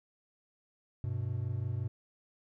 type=tone pair together; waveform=triangle; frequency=98.5 / 124.1 Hz; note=G2 / B2; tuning=+9 / +9 cents; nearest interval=major third; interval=400 cents; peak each=-33 / -33 dBFS; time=1.04-1.88 s; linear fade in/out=0 ms; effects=none